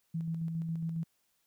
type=tone with tremolo; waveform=sine; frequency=164.2 Hz; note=E3; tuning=6 cents flat; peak=-31 dBFS; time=0.14-1.04 s; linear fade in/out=10 ms; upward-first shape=square; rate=7.3 Hz; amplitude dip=30%; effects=white hiss -75 dBFS RMS until 1.46 s